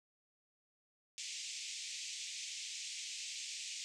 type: band-pass noise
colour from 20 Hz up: white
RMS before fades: -45 dBFS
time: 1.18-3.84 s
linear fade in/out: 0 ms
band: 2200 to 7700 Hz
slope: 48 dB/octave
effects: none